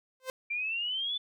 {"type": "tone with exponential growth", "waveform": "sawtooth", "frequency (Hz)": 519, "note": "C5", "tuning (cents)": -14, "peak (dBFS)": -26, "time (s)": [0.2, 0.3], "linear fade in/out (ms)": 1, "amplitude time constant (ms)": 20}
{"type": "exponential sweep", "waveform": "sine", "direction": "up", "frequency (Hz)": [2349, 3520], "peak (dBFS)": -30, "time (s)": [0.5, 1.18], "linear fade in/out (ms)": 10}
{"effects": []}